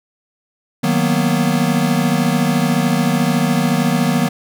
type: chord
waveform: square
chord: B major seventh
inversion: first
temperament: equal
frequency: 155.56 / 185 / 233.1 / 246.9 Hz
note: D#3 / F#3 / A#3 / B3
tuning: 0 / 0 / 0 / 0 cents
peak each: -20 dBFS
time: 0.83-4.29 s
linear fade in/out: 10 ms
effects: none